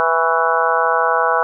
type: harmonic tone with a mistuned harmonic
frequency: 164.81 Hz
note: E3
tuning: in tune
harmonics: 3 / 4 / 5 / 6 / 7 / 8 / 9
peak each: -21 / -21 / -21 / -21 / -21 / -21 / -21 dBFS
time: 0-1.43 s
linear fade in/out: 0 ms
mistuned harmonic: 7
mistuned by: -51 cents
effects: none